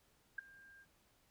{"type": "tone with ADSR envelope", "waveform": "sine", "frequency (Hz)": 1600, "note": "G6", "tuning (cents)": 35, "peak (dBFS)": -35, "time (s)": [0.38, 0.86], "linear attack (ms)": 7, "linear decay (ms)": 9, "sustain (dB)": -23, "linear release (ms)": 48, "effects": ["pink hiss -73 dBFS RMS until 1.3 s"]}